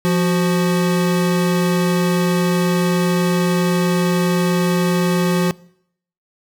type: tone pair together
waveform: square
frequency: 174.61 / 370 Hz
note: F3 / F#4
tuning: 0 / 0 cents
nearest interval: octave + minor second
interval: 1300 cents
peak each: -16 / -21 dBFS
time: 0.05-5.51 s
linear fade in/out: 0 ms
effects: noise-tail reverb RT60 0.7 s tail -23 dB re dry